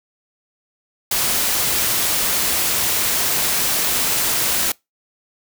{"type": "noise", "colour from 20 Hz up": "white", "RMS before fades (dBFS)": -19, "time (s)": [1.11, 4.72], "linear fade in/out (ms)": 5, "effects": ["noise-tail reverb RT60 0.2 s tail -25 dB re dry"]}